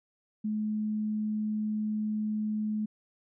sine tone, 213.7 Hz, G#3, 50 cents sharp, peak -28 dBFS, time 0.44-2.86 s, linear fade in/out 10 ms, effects none

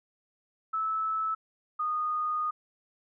sine tone pair in turn, 1306 / 1232.6 Hz, E6 / D#6, -17 / -17 cents, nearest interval minor second, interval 100 cents, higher first, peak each -27 dBFS, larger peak neither, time 0.73-1.35 / 1.79-2.51 s, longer second, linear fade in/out 10 ms, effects none

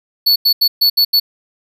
square tone bursts at uneven times, 4435 Hz, C#8, in tune, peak -9 dBFS, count 6, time 0.26-0.36 / 0.45-0.53 / 0.61-0.68 / 0.81-0.9 / 0.97-1.05 / 1.13-1.2 s, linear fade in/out 10 ms, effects none

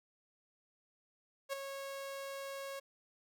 sawtooth tone with ADSR envelope, 549 Hz, C#5, 17 cents flat, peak -30 dBFS, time 1.49-2.8 s, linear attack 39 ms, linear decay 10 ms, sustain -8 dB, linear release 12 ms, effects none

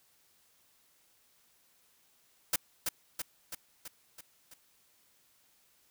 white noise with echo, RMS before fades -28 dBFS, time 2.53-2.56 s, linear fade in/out 5 ms, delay 330 ms, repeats 6, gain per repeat -4 dB, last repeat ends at 4.54 s, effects white hiss -68 dBFS RMS until 5.9 s

